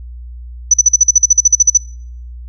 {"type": "tone bursts", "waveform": "sine", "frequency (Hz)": 5980, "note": "F#8", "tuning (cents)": 17, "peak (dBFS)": -3, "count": 15, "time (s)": [0.71, 1.775], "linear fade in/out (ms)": 5, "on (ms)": 29, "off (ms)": 45, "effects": ["noise-tail reverb RT60 0.6 s tail -25 dB re dry", "added 60 Hz sine -27 dBFS peak until 2.48 s"]}